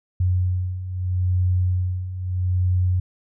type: beating tone pair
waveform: sine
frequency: 90.5 / 91.28 Hz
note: F#2 / F#2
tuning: -38 / -23 cents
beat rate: 0.78 Hz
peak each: -25 / -20 dBFS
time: 0.2-3 s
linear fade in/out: 5 ms
effects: none